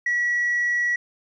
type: tone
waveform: sine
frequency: 1932 Hz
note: B6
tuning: 39 cents flat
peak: -18 dBFS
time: 0.06-0.96 s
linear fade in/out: 5 ms
effects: tanh soft clip ceiling -17 dBFS + 10-bit